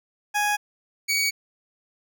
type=tone pair in turn; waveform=20% pulse; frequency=830.6 / 2256 Hz; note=G#5 / C#7; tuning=0 / +30 cents; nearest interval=octave + perfect fourth; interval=1730 cents; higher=second; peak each=-16 dBFS; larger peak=neither; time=0.34-0.57 / 1.08-1.31 s; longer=neither; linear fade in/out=20 ms; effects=none